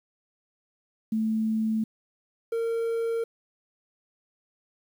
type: tone pair in turn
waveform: sine / triangle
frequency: 220 / 459.1 Hz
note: A3 / A#4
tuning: 0 / -26 cents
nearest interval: octave + minor second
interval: 1274 cents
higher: second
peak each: -23 dBFS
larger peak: neither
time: 1.12-1.84 / 2.52-3.24 s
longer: neither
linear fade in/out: 5 ms
effects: 9-bit